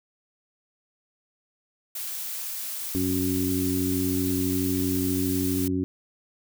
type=noise; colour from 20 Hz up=blue; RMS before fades=-33 dBFS; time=1.95-5.68 s; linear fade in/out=5 ms
type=harmonic tone; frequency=92.3 Hz; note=F#2; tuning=4 cents flat; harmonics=1 / 2 / 3 / 4; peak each=-31 / -32 / -25 / -32 dBFS; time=2.95-5.84 s; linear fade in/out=0 ms
effects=none